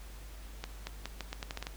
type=accelerating click train; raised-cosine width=0.2 ms; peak=-20 dBFS; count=10; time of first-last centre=0.64-1.669 s; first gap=230 ms; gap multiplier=0.81; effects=added 50 Hz sine -45 dBFS peak until 1.76 s + pink hiss -54 dBFS RMS until 1.76 s